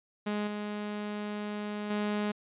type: tone with level steps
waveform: sawtooth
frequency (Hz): 208.4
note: G#3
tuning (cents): +6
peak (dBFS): -26 / -30 / -25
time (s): 0.26-2.32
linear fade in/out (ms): 10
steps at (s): 0.47 / 1.9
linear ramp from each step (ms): 5
effects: resampled to 8000 Hz